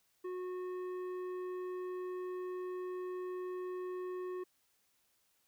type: tone with tanh clipping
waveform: triangle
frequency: 365.1 Hz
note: F#4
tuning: 23 cents flat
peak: -40 dBFS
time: 0.24-4.44 s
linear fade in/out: 10 ms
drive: 14 dB
effects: white hiss -75 dBFS RMS until 5.47 s